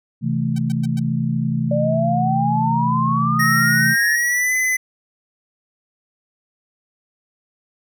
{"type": "chord", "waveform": "sine", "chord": "A minor", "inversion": "first", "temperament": "equal with one note detuned", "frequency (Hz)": [130.81, 162.83, 220], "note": ["C3", "E3", "A3"], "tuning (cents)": [0, -21, 0], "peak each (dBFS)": -22, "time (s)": [0.21, 3.96], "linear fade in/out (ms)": 50}
{"type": "tone bursts", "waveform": "5% pulse", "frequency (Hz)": 768, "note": "G5", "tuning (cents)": -36, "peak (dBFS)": -24, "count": 4, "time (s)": [0.56, 0.994], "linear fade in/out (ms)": 5, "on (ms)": 26, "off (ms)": 110}
{"type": "exponential sweep", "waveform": "sine", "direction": "up", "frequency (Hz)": [581, 1760], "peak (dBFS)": -18, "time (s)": [1.71, 4.16], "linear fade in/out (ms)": 5}
{"type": "tone with pitch glide", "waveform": "square", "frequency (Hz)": [1864.7, 2022], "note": ["A#6", "B6"], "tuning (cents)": [0, 40], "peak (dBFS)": -17, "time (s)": [3.39, 4.77], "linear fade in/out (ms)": 10, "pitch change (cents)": 140, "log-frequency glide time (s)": [4.09, 4.54]}
{"effects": []}